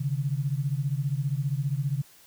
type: beating tone pair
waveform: sine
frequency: 134.5 / 149.5 Hz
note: C3 / D3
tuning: +48 / +31 cents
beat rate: 15 Hz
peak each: -27 / -29 dBFS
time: 0-2.02 s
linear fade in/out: 10 ms
effects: white hiss -55 dBFS RMS until 2.26 s